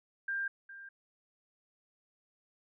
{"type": "tone with echo", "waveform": "sine", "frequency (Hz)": 1592, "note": "G6", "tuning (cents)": 26, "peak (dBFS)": -32, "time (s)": [0.28, 0.48], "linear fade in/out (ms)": 5, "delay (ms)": 410, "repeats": 1, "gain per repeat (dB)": -14, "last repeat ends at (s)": 0.89, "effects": []}